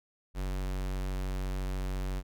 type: tone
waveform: square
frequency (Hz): 46.98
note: F#1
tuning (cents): +27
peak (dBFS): -32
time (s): 0.34-2.23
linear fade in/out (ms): 50
effects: none